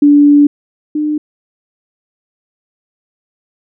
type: tone pair in turn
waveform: sine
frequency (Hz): 290 / 301.4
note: D4 / D4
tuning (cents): -22 / +45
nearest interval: minor second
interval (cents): 67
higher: second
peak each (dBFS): -3 / -12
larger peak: first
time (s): 0.02-0.47 / 0.95-1.18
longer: first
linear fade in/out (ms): 5
effects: none